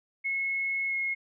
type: tone with pitch glide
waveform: sine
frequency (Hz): 2180 to 2162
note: C#7 to C#7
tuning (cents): -29 to -44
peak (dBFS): -27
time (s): 0.24-1.15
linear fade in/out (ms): 20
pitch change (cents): -15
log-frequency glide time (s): 0.88-0.94
effects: none